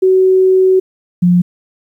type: tone pair in turn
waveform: sine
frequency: 375.5 / 177.21 Hz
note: F#4 / F3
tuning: +26 / +26 cents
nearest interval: octave + minor second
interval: 1300 cents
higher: first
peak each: -6 dBFS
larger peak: neither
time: 0.02-0.8 / 1.22-1.42 s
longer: first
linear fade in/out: 10 ms
effects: 8-bit